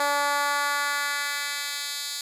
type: tone with high-pass filter sweep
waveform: 10% pulse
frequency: 287.2 Hz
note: D4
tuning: 39 cents flat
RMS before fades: -27 dBFS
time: 0-2.21 s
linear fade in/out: 2 ms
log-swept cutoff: 650 to 4100 Hz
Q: 1.2
effects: resampled to 32000 Hz